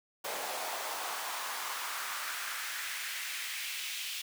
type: noise with high-pass filter sweep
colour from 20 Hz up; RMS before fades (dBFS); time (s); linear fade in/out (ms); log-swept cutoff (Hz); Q
pink; -38; 0.24-4.22; 10; 600 to 2900; 1.9
effects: none